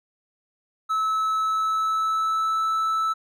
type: tone with pitch glide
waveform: triangle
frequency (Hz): 1300 to 1313.6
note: E6 to E6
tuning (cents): -24 to -6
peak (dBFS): -19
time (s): 0.89-3.14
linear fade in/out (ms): 20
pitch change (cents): +18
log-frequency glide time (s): 1.38-2.63
effects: none